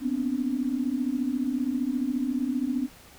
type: tone cluster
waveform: sine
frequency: 241 / 255.8 / 289.4 Hz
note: B3 / C4 / D4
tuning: -42 / -39 / -25 cents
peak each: -32 / -27 / -30 dBFS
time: 0-2.89 s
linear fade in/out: 50 ms
effects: pink hiss -51 dBFS RMS until 3.18 s